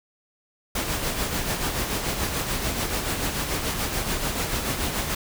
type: noise with tremolo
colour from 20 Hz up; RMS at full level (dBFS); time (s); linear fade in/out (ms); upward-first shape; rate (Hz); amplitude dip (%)
pink; -25; 0.75-5.15; 5; sine; 6.9; 45
effects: none